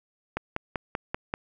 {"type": "click train", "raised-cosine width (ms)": 0.5, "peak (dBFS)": -13, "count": 6, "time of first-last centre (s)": [0.37, 1.339], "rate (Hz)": 5.16, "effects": []}